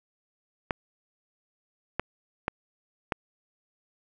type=clicks; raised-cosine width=0.5 ms; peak=-11 dBFS; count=4; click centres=0.708 / 1.996 / 2.481 / 3.122 s; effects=none